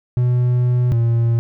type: tone pair in turn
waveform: triangle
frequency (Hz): 123.47 / 116.54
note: B2 / A#2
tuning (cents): 0 / 0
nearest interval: minor second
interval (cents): 100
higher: first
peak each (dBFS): -11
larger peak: neither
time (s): 0.17-0.92 / 0.92-1.39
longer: first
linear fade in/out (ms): 0
effects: none